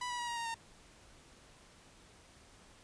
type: tone with pitch steps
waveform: sawtooth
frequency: 987.8 / 973.1 / 958.6 / 944.3 / 930.2 / 916.3 Hz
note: B5 / B5 / A#5 / A#5 / A#5 / A#5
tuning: 0 / -26 / +48 / +22 / -4 / -30 cents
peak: -33 dBFS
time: 0.01-0.544 s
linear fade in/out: 5 ms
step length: 89 ms
effects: pink hiss -60 dBFS RMS until 2.83 s + resampled to 22050 Hz